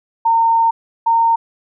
sine tone pair in turn, 914 / 917.6 Hz, A#5 / A#5, -34 / -28 cents, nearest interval unison, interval 6 cents, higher second, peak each -10 dBFS, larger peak neither, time 0.25-0.71 / 1.06-1.36 s, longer first, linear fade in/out 10 ms, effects none

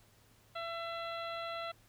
harmonic tone, 671 Hz, E5, 31 cents sharp, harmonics 1 / 2 / 3 / 4 / 5 / 6, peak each -41 / -42 / -49 / -50 / -50 / -51 dBFS, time 0.55-1.72 s, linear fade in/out 10 ms, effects added 109 Hz sine -67 dBFS peak until 1.88 s + pink hiss -66 dBFS RMS until 1.88 s

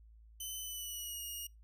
10% pulse tone with pitch glide, 3035 to 2868 Hz, F#7 to F7, +43 to +45 cents, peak -33 dBFS, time 0.4-1.47 s, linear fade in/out 5 ms, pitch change -98 cents, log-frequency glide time 0.58-1.23 s, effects noise-tail reverb RT60 0.2 s tail -24 dB re dry + added 55 Hz sine -56 dBFS peak until 1.63 s

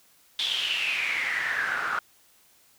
pink noise with band-pass filter sweep, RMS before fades -28 dBFS, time 0.39-1.99 s, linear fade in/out 2 ms, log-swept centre 3500 to 1300 Hz, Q 8.2, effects white hiss -60 dBFS RMS until 2.78 s

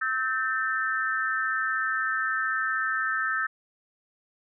sine tone cluster, 1298 / 1559 / 1792 Hz, E6 / G6 / A6, -27 / -10 / +31 cents, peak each -29 dBFS, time 0.01-3.47 s, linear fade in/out 10 ms, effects none

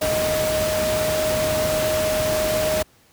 sine tone in noise, 622 Hz, D#5, 1 cent flat, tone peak -20 dBFS, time 0.01-2.83 s, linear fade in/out 10 ms, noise pink, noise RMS -25 dBFS, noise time 0.01-2.83 s, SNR +2 dB, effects pink hiss -56 dBFS RMS until 3.12 s + high-pass 60 Hz 12 dB/octave

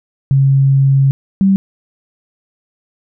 sine tone pair in turn, 136.4 / 194 Hz, C#3 / G3, -28 / -18 cents, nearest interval tritone, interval 610 cents, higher second, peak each -7 dBFS, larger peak neither, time 0.31-1.11 / 1.41-1.56 s, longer first, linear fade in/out 0 ms, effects none

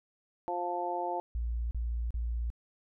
harmonic tone, 176 Hz, F3, 14 cents sharp, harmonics 2 / 3 / 4 / 5, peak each -38 / -39 / -35 / -35 dBFS, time 0.48-1.2 s, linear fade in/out 0 ms
sine tone bursts, 58.27 Hz, A#1, in tune, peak -30 dBFS, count 3, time 1.35-2.502 s, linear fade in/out 0 ms, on 360 ms, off 36 ms
effects none

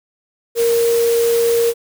sine tone in noise, 466.2 Hz, A#4, in tune, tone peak -12 dBFS, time 0.55-1.74 s, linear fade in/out 50 ms, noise white, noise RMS -26 dBFS, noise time 0.55-1.74 s, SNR +11 dB, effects none

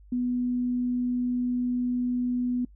sine tone, 246.9 Hz, B3, in tune, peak -24 dBFS, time 0.12-2.65 s, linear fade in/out 5 ms, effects noise-tail reverb RT60 0.1 s tail -23 dB re dry + added 50 Hz sine -49 dBFS peak until 2.75 s

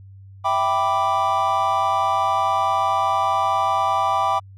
triangle chord, E minor seventh, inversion none, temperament equal, 659.3 / 784 / 987.8 / 1174.7 Hz, E5 / G5 / B5 / D6, 0 / 0 / 0 / 0 cents, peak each -25 / -20 / -21 / -20 dBFS, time 0.44-4.4 s, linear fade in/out 20 ms, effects added 97 Hz sine -40 dBFS peak until 4.57 s

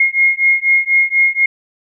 sine beating tone pair, 2145 / 2149.1 Hz, C7 / C7, +42 / +46 cents, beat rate 4.1 Hz, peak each -13 dBFS, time 0-1.46 s, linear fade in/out 5 ms, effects none

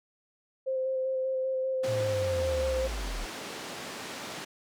sine tone with vibrato, 523.3 Hz, C5, in tune, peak -27 dBFS, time 0.66-2.88 s, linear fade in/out 20 ms, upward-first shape square, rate 5.1 Hz, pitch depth 11 cents each way
pink band-pass noise, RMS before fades -40 dBFS, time 1.83-4.45 s, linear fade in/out 10 ms, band 240 to 7200 Hz, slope 12 dB/octave
sine linear sweep, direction down, 116.5 to 34.59 Hz, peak -32 dBFS, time 1.87-3.26 s, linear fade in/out 20 ms
effects none

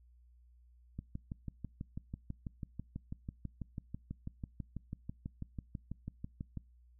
click train, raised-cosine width 5 ms, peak -28 dBFS, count 35, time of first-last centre 0.99-6.573 s, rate 6.09 Hz, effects noise-tail reverb RT60 0.3 s tail -26 dB re dry + added 60 Hz sine -60 dBFS peak until 6.99 s

